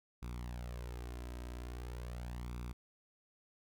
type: tone with flanger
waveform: sawtooth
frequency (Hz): 60.4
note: B1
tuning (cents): -38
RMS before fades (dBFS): -44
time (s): 0.22-2.73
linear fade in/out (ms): 10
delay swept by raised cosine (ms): 0.82 to 3.12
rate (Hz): 0.42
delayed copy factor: +0.6
effects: none